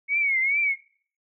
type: tone with vibrato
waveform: sine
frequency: 2207 Hz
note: C#7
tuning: 8 cents flat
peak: -20 dBFS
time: 0.08-0.76 s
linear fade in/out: 50 ms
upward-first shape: triangle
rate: 2.4 Hz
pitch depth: 130 cents each way
effects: noise-tail reverb RT60 0.5 s tail -22 dB re dry